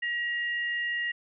sine tone pair together, 1907 / 2810 Hz, A#6 / F7, +39 / +10 cents, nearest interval perfect fifth, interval 671 cents, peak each -28 / -37 dBFS, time 0.02-1.12 s, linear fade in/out 10 ms, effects none

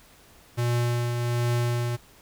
square tone with tremolo, 120 Hz, B2, 49 cents flat, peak -22 dBFS, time 0.57-1.97 s, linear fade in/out 20 ms, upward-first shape triangle, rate 1.3 Hz, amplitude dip 40%, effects pink hiss -54 dBFS RMS until 2.21 s

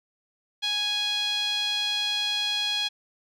sawtooth tone with band-pass filter, 830 Hz, G#5, 1 cent flat, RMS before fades -27 dBFS, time 0.62-2.89 s, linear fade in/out 20 ms, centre 3600 Hz, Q 6.6, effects none

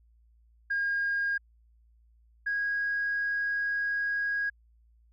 sine tone pair in turn, 1623 / 1644.7 Hz, G#6 / G#6, -40 / -17 cents, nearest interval unison, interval 23 cents, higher second, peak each -25 / -26 dBFS, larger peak first, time 0.7-1.38 / 2.46-4.5 s, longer second, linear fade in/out 10 ms, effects tanh soft clip ceiling -22 dBFS + added 57 Hz sine -59 dBFS peak until 5.12 s

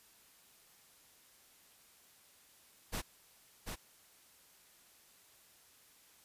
pink noise with echo, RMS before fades -38 dBFS, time 2.92-3.02 s, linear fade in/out 20 ms, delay 740 ms, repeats 1, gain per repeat -4 dB, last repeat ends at 3.76 s, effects white hiss -64 dBFS RMS until 6.24 s + resampled to 32000 Hz

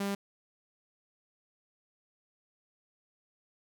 sawtooth tone, 199.2 Hz, G3, 28 cents sharp, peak -27 dBFS, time 0-0.15 s, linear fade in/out 5 ms, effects none

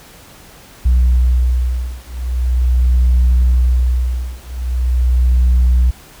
sine beating tone pair, 61.74 / 62.16 Hz, B1 / B1, 0 / +12 cents, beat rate 0.42 Hz, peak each -12 dBFS, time 0.85-5.91 s, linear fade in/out 10 ms, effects tanh soft clip ceiling -6 dBFS + pink hiss -41 dBFS RMS until 6.2 s

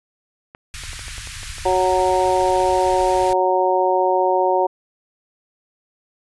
clicks, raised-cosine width 0.5 ms, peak -23 dBFS, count 12, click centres 0.549 / 0.836 / 0.932 / 0.993 / 1.082 / 1.181 / 1.273 / 1.432 / 1.583 / 1.987 / 2.276 / 2.602 s
pink band-stop noise, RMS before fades -32 dBFS, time 0.74-3.33 s, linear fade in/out 0 ms, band 110 to 1500 Hz, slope 24 dB/octave
harmonic tone, 185 Hz, F#3, in tune, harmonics 2 / 3 / 4 / 5, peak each -20 / -20 / -20 / -20 dBFS, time 1.65-4.67 s, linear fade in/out 10 ms
effects resampled to 24000 Hz

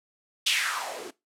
blue noise with band-pass filter sweep, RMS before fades -29 dBFS, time 0.46-1.11 s, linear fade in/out 10 ms, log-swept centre 3400 to 300 Hz, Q 4, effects noise-tail reverb RT60 0.2 s tail -19 dB re dry + low-pass 12000 Hz 12 dB/octave

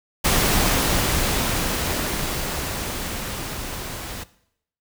pink noise with level ramp, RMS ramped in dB -18 to -33 dBFS, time 0.24-4.24 s, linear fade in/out 10 ms, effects noise-tail reverb RT60 0.7 s tail -18 dB re dry

